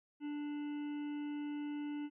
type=harmonic tone; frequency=293.7 Hz; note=D4; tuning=in tune; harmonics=1 / 3 / 5 / 7 / 9 / 10; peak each=-38 / -55 / -60 / -61 / -61 / -63 dBFS; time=0.2-2.1 s; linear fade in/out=50 ms; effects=none